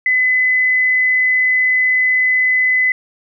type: tone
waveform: sine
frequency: 2016 Hz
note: B6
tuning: 35 cents sharp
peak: -11 dBFS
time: 0.06-2.92 s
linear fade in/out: 2 ms
effects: none